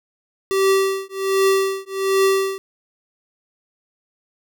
square tone with tremolo, 387.2 Hz, G4, 21 cents flat, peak -13 dBFS, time 0.51-2.58 s, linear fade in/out 0 ms, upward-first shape triangle, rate 1.3 Hz, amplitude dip 100%, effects none

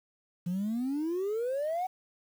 sine exponential sweep, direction up, 170.5 to 763 Hz, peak -27 dBFS, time 0.46-1.87 s, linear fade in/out 10 ms, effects tanh soft clip ceiling -27 dBFS + 9-bit

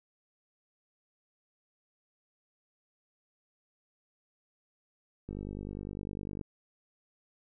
click train, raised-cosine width 3 ms, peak -27 dBFS, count 57, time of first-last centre 5.29-6.412 s, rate 49.9 Hz, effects none

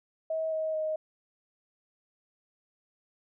sine tone with pitch steps, 640 / 632.3 / 624.7 Hz, D#5 / D#5 / D#5, +49 / +28 / +7 cents, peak -28 dBFS, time 0.3-0.96 s, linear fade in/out 5 ms, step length 220 ms, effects none

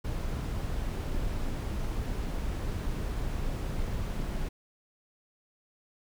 brown noise, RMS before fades -32 dBFS, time 0.04-4.49 s, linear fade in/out 10 ms, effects none

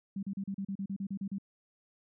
sine tone bursts, 196 Hz, G3, in tune, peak -33 dBFS, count 12, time 0.16-1.384 s, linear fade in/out 5 ms, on 69 ms, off 36 ms, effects none

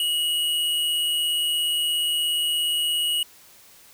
square tone with amplitude modulation, 2900 Hz, F#7, 35 cents flat, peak -20 dBFS, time 0-3.23 s, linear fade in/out 2 ms, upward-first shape sine, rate 157 Hz, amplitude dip 40%, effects white hiss -51 dBFS RMS until 3.93 s

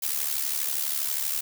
blue noise with amplitude modulation, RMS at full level -25 dBFS, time 0.02-1.41 s, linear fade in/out 10 ms, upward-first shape sine, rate 72.4 Hz, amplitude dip 70%, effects none

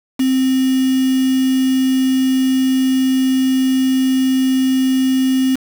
sine tone with quantisation, 261.6 Hz, C4, in tune, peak -12 dBFS, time 0.19-5.56 s, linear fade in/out 10 ms, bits 4, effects none

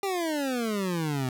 25% pulse exponential sweep, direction down, 402.8 to 125.4 Hz, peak -23 dBFS, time 0.03-1.29 s, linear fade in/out 2 ms, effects none

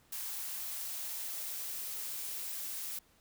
blue noise with high-pass filter sweep, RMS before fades -40 dBFS, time 0.12-2.99 s, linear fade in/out 5 ms, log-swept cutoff 900 to 230 Hz, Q 1.6, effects pink hiss -67 dBFS RMS until 3.2 s

